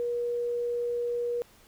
sine tone, 479 Hz, A#4, 47 cents sharp, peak -27 dBFS, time 0-1.42 s, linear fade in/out 0 ms, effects pink hiss -58 dBFS RMS until 1.67 s

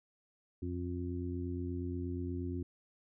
harmonic tone, 88.4 Hz, F2, 22 cents sharp, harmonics 1 / 2 / 3 / 4, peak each -38 / -47 / -40 / -43 dBFS, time 0.62-2.63 s, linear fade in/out 5 ms, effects none

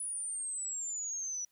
sine exponential sweep, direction down, 9956 to 5850 Hz, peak -35 dBFS, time 0-1.45 s, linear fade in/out 5 ms, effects white hiss -75 dBFS RMS until 1.51 s

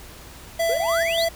square tone with tremolo, 666 Hz, E5, 18 cents sharp, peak -20 dBFS, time 0.59-1.29 s, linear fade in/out 10 ms, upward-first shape square, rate 3.4 Hz, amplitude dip 30%
triangle exponential sweep, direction up, 440 to 4699 Hz, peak -23 dBFS, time 0.69-1.25 s, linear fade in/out 5 ms
effects added 60 Hz sine -45 dBFS peak until 1.35 s + pink hiss -43 dBFS RMS until 1.35 s

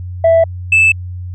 sine tone pair in turn, 659.3 / 2630 Hz, E5 / E7, 0 / -5 cents, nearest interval 2 octaves, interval 2395 cents, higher second, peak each -4 dBFS, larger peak neither, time 0.24-0.44 / 0.72-0.92 s, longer neither, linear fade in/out 5 ms, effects tanh soft clip ceiling -4 dBFS + added 90 Hz sine -22 dBFS peak until 1.34 s

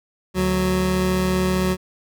25% pulse tone pair together, 73.42 / 185.01 Hz, D2 / F#3, 0 / 0 cents, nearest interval octave + major third, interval 1600 cents, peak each -22 / -15 dBFS, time 0.34-1.77 s, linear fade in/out 50 ms, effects none

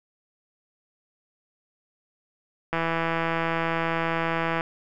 click train, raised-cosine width 0.5 ms, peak -11 dBFS, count 311, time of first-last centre 2.73-4.609 s, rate 165 Hz, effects none

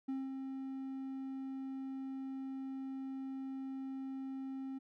triangle tone with ADSR envelope, 266.9 Hz, C4, 35 cents sharp, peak -33 dBFS, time 0.08-4.79 s, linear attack 10 ms, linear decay 200 ms, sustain -5 dB, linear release 16 ms, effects none

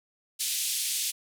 white band-pass noise, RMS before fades -30 dBFS, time 0.39-1.12 s, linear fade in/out 20 ms, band 2700 to 12000 Hz, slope 24 dB/octave, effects none

